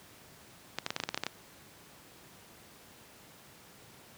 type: clicks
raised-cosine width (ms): 0.2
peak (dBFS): -14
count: 11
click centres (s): 0.786 / 0.864 / 0.905 / 0.964 / 1.001 / 1.037 / 1.09 / 1.145 / 1.176 / 1.236 / 1.266
effects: pink hiss -55 dBFS RMS until 4.17 s + high-pass 100 Hz 12 dB/octave